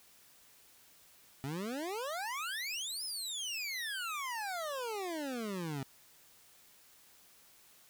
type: exponential two-way sweep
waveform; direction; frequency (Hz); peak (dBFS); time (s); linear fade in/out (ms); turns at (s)
25% pulse; up then down; 130.81 to 5274 to 130.81; -33; 1.44-5.83; 0; 3.04
effects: white hiss -62 dBFS RMS until 7.89 s